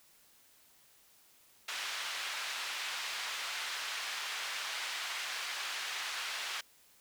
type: band-pass noise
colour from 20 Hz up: white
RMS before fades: -39 dBFS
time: 1.68-6.61 s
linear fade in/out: 5 ms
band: 1100 to 3600 Hz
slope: 12 dB/octave
effects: white hiss -64 dBFS RMS until 7 s